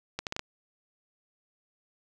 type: accelerating click train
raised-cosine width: 0.2 ms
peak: -15 dBFS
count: 5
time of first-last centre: 0.19-0.394 s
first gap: 78 ms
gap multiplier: 0.72
effects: none